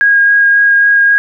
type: tone with vibrato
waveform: sine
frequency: 1634 Hz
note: G#6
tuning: 29 cents flat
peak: -5 dBFS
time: 0.01-1.18 s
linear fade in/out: 0 ms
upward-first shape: sine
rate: 3.7 Hz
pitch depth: 9 cents each way
effects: none